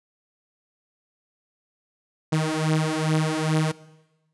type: beating tone pair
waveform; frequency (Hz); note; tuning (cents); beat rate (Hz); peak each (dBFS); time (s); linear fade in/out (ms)
sawtooth; 155.56 / 157.96; D#3 / D#3; 0 / +26; 2.4; -20; 2.32-3.72; 10
effects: noise-tail reverb RT60 1.0 s tail -19 dB re dry + resampled to 24000 Hz